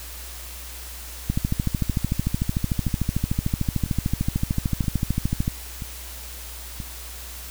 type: two click trains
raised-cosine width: 5 ms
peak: -9 / -20 dBFS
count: 57 / 6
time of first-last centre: 1.3-5.479 / 1.9-6.802 s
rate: 13.4 / 1.02 Hz
effects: added 60 Hz sine -38 dBFS peak until 7.5 s + white hiss -39 dBFS RMS until 7.5 s